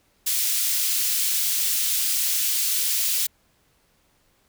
white high-pass noise, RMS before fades -23 dBFS, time 0.26-3.27 s, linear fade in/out 10 ms, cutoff 3100 Hz, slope 12 dB/octave, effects pink hiss -64 dBFS RMS until 4.48 s

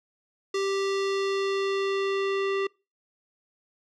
square tone with low-pass filter sweep, 392 Hz, G4, in tune, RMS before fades -27 dBFS, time 0.54-2.67 s, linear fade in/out 5 ms, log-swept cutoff 5500 to 2900 Hz, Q 1.5, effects noise-tail reverb RT60 0.3 s tail -26 dB re dry

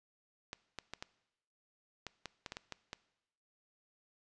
clicks, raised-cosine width 0.2 ms, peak -24 dBFS, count 11, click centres 0.531 / 0.787 / 0.936 / 1.025 / 2.067 / 2.257 / 2.462 / 2.521 / 2.569 / 2.723 / 2.931 s, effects noise-tail reverb RT60 0.9 s tail -20 dB re dry + resampled to 22050 Hz

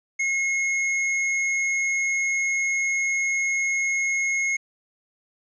square tone, 2164 Hz, C#7, 42 cents flat, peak -22 dBFS, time 0.19-4.57 s, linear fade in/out 10 ms, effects resampled to 16000 Hz + 10-bit

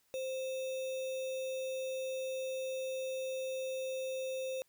sine tone with sample-and-hold, 523.3 Hz, C5, in tune, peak -35 dBFS, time 0.14-4.62 s, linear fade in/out 0 ms, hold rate 3150 Hz, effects white hiss -73 dBFS RMS until 4.68 s

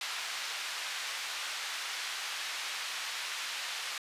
white band-pass noise, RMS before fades -38 dBFS, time 0.01-3.98 s, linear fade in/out 2 ms, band 1100 to 4100 Hz, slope 12 dB/octave, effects resampled to 32000 Hz

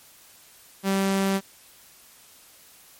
sawtooth tone, 194.4 Hz, G3, 14 cents flat, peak -17 dBFS, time 0.83-1.41 s, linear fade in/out 50 ms, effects white hiss -52 dBFS RMS until 2.99 s + MP3 64 kbps

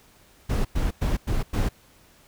brown noise bursts, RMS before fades -23 dBFS, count 5, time 0.49-1.69 s, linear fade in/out 10 ms, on 160 ms, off 100 ms, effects pink hiss -56 dBFS RMS until 2.27 s

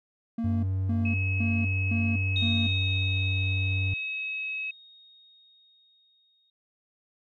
triangle tone bursts, 229.7 Hz, A#3, 25 cents flat, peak -25 dBFS, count 5, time 0.38-2.67 s, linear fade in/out 5 ms, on 250 ms, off 260 ms
triangle tone with pitch glide, 94.8 to 95.62 Hz, F#2 to G2, +43 to -43 cents, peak -23 dBFS, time 0.44-3.94 s, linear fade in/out 5 ms, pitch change +14 cents, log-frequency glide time 1.78-2.87 s
sine tone, 2567 Hz, E7, 47 cents flat, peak -30 dBFS, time 1.05-4.71 s, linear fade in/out 5 ms
sine tone with exponential decay, 3729 Hz, A#7, in tune, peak -26 dBFS, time 2.36-6.5 s, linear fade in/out 2 ms, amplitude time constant 900 ms
effects tanh soft clip ceiling -10 dBFS

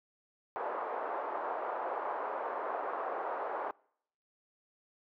white band-pass noise, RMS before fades -37 dBFS, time 0.56-3.71 s, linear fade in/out 0 ms, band 440 to 1100 Hz, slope 24 dB/octave, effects noise-tail reverb RT60 0.7 s tail -26 dB re dry

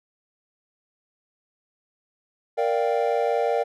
triangle chord, G minor seventh, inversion first, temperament equal, 466.2 / 587.3 / 698.5 / 784 Hz, Bb4 / D5 / F5 / G5, 0 / 0 / 0 / 0 cents, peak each -22 / -24 / -25 / -26 dBFS, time 2.57-3.64 s, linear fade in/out 20 ms, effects none

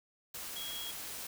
sine tone in noise, 3300 Hz, G#7, 12 cents flat, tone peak -41 dBFS, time 0.56-0.91 s, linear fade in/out 5 ms, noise white, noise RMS -43 dBFS, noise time 0.34-1.27 s, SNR -1 dB, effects none

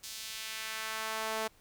sawtooth tone with high-pass filter sweep, 220 Hz, A3, in tune, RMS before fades -38 dBFS, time 0.03-1.48 s, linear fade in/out 10 ms, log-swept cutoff 4900 to 570 Hz, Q 1, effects pink hiss -64 dBFS RMS until 1.6 s

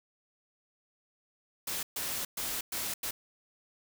white noise bursts at uneven times, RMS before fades -35 dBFS, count 5, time 1.67-1.83 / 1.96-2.25 / 2.37-2.61 / 2.72-2.94 / 3.03-3.11 s, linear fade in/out 5 ms, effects none

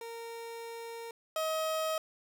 30% pulse tone pair in turn, 461.9 / 633.8 Hz, A#4 / D#5, -16 / +32 cents, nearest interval perfect fourth, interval 548 cents, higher second, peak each -38 / -28 dBFS, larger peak second, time 0.01-1.11 / 1.36-1.98 s, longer first, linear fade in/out 2 ms, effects none

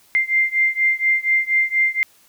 sine beating tone pair, 2093 / 2097.2 Hz, C7 / C7, 0 / +3 cents, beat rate 4.2 Hz, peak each -18 / -19 dBFS, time 0.15-2.03 s, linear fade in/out 0 ms, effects white hiss -54 dBFS RMS until 2.28 s

